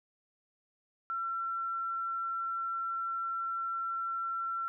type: tone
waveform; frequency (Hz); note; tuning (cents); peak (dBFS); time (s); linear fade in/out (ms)
sine; 1353; E6; +45; -32; 1.1-4.68; 0
effects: none